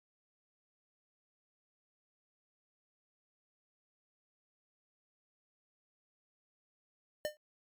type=tone with exponential decay; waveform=square; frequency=603 Hz; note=D5; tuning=46 cents sharp; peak=-30 dBFS; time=7.25-7.37 s; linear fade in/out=0 ms; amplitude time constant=26 ms; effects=MP3 96 kbps